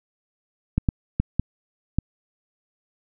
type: clicks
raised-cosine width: 5 ms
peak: -7 dBFS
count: 5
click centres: 0.78 / 0.888 / 1.2 / 1.396 / 1.986 s
effects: none